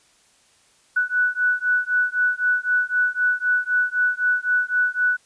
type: beating tone pair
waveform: sine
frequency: 1480 / 1483.9 Hz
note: F#6 / F#6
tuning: 0 / +5 cents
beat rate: 3.9 Hz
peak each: -21 dBFS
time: 0.96-5.17 s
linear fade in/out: 10 ms
effects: white hiss -58 dBFS RMS until 5.25 s + resampled to 22050 Hz